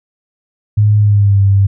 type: tone with pitch glide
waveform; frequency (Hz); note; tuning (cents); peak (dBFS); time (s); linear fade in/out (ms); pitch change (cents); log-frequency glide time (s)
sine; 105.1 to 98.63; G#2 to G2; +21 to +11; -6; 0.77-1.67; 10; -110; 0.98-1.41
effects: none